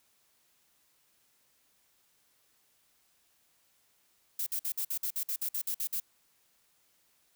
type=noise bursts; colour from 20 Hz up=violet; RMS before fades=-33 dBFS; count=13; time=4.39-6.001 s; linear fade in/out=5 ms; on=75 ms; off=53 ms; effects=white hiss -70 dBFS RMS until 7.35 s